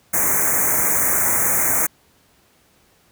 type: band-stop noise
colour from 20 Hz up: white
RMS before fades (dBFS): -18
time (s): 0.13-1.87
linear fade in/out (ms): 10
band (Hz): 2300 to 6100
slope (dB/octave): 96
effects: pink hiss -57 dBFS RMS until 3.11 s + high-pass 60 Hz 12 dB/octave